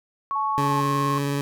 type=tone with pitch glide; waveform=sine; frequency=1108.7 to 1079.6 Hz; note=C#6 to C#6; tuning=0 to -46 cents; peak=-23 dBFS; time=0.31-1.18 s; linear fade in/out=0 ms; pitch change=-46 cents; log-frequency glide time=0.64-0.73 s
type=tone; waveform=sine; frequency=865 Hz; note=A5; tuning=30 cents flat; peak=-26 dBFS; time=0.35-0.81 s; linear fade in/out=10 ms
type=tone with vibrato; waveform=20% pulse; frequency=141.5 Hz; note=C#3; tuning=36 cents sharp; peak=-18 dBFS; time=0.58-1.41 s; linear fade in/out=0 ms; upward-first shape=triangle; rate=19 Hz; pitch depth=17 cents each way
effects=none